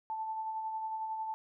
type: tone with tremolo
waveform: sine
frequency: 880 Hz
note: A5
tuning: in tune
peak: -33 dBFS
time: 0.1-1.34 s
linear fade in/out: 0 ms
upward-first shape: sine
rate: 11 Hz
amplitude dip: 35%
effects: none